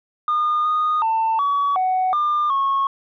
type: tone with pitch steps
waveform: sine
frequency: 1218 / 1233 / 894 / 1133 / 745 / 1200 / 1095 Hz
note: D#6 / D#6 / A5 / C#6 / F#5 / D6 / C#6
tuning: -37 / -16 / +27 / +37 / +12 / +37 / -22 cents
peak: -15 dBFS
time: 0.28-2.87 s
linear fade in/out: 2 ms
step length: 370 ms
effects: tanh soft clip ceiling -14 dBFS